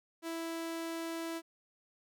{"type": "tone", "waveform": "sawtooth", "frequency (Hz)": 330, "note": "E4", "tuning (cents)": 2, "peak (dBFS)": -33, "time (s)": [0.22, 1.42], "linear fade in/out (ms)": 50, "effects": []}